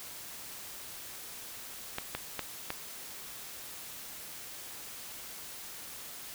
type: clicks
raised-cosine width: 0.3 ms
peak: -17 dBFS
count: 4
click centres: 1.984 / 2.15 / 2.393 / 2.704 s
effects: white hiss -45 dBFS RMS until 6.34 s